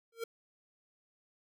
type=tone with exponential growth; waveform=square; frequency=458.9 Hz; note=A#4; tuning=27 cents flat; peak=-33 dBFS; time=0.12-0.24 s; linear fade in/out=5 ms; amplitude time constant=24 ms; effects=none